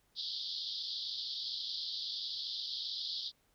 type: band-pass noise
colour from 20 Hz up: white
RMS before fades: -40 dBFS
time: 0.15-3.32 s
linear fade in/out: 50 ms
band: 3300 to 5000 Hz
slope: 96 dB/octave
effects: pink hiss -73 dBFS RMS until 3.54 s